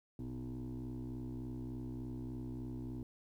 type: tone with frequency modulation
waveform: sine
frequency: 186.2 Hz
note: F#3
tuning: 11 cents sharp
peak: -38 dBFS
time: 0.19-3.03 s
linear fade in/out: 2 ms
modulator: 63.4 Hz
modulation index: 2.2
effects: tanh soft clip ceiling -39 dBFS + 12-bit